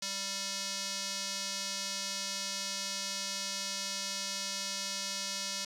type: tone with band-pass filter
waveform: square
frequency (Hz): 196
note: G3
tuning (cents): 0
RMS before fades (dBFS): -37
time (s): 0.02-5.65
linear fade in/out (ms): 5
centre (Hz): 5300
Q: 2
effects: none